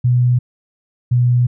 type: tone pair in turn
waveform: sine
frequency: 123.47 / 122.76 Hz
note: B2 / B2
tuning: 0 / -10 cents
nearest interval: unison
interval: 10 cents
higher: first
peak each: -10 dBFS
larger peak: neither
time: 0.04-0.39 / 1.11-1.47 s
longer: second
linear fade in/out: 10 ms
effects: none